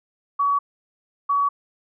sine tone pair in turn, 1132 / 1132 Hz, C#6 / C#6, +36 / +36 cents, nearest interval unison, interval 0 cents, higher neither, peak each -17 dBFS, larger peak neither, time 0.39-0.59 / 1.29-1.49 s, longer neither, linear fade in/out 10 ms, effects none

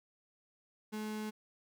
35% pulse tone, 214.4 Hz, A3, 45 cents flat, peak -36 dBFS, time 0.92-1.31 s, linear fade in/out 20 ms, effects none

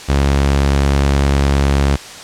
sawtooth tone with vibrato, 69.6 Hz, C#2, 8 cents sharp, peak -7 dBFS, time 0.08-1.97 s, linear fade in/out 20 ms, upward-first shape sine, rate 17 Hz, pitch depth 9 cents each way, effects white hiss -32 dBFS RMS until 2.23 s + low-pass 7000 Hz 12 dB/octave

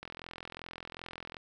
click train, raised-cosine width 0.3 ms, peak -26 dBFS, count 58, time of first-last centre 0.03-1.368 s, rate 42.6 Hz, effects none

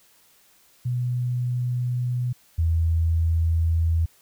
sine tone pair in turn, 123.47 / 82.24 Hz, B2 / E2, 0 / -4 cents, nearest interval perfect fifth, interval 704 cents, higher first, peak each -22 / -18 dBFS, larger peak second, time 0.85-2.33 / 2.58-4.06 s, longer neither, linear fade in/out 10 ms, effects white hiss -58 dBFS RMS until 4.21 s

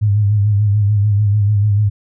sine tone with vibrato, 103.4 Hz, G#2, 7 cents flat, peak -10 dBFS, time 0.01-1.9 s, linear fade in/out 20 ms, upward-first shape sine, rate 6.8 Hz, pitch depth 57 cents each way, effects none

